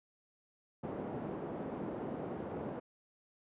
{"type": "band-pass noise", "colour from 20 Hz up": "pink", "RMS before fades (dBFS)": -41, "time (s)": [0.83, 2.8], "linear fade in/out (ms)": 10, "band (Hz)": [200, 610], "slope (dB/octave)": 12, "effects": ["resampled to 8000 Hz"]}